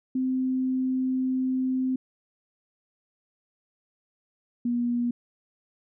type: tone pair in turn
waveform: sine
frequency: 258.8 / 240.4 Hz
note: C4 / B3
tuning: -19 / -46 cents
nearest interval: minor second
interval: 127 cents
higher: first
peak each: -23 dBFS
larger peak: neither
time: 0.15-1.96 / 4.65-5.11 s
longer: first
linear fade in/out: 5 ms
effects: none